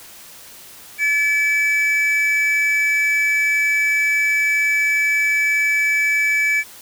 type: tone pair together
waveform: triangle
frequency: 1724 / 2301 Hz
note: A6 / D7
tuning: -36 / -36 cents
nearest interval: perfect fourth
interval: 500 cents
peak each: -21 / -14 dBFS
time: 0.98-6.64 s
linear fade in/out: 50 ms
effects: white hiss -41 dBFS RMS until 6.81 s